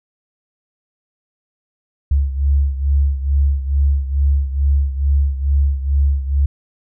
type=beating tone pair; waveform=sine; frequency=69.3 / 71.6 Hz; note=C#2 / D2; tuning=0 / -43 cents; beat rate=2.3 Hz; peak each=-14 / -19 dBFS; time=2.11-6.46 s; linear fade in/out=5 ms; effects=none